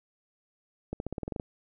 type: accelerating click train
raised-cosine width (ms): 2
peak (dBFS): -20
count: 10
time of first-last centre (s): 0.93-1.398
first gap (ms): 71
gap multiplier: 0.92
effects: none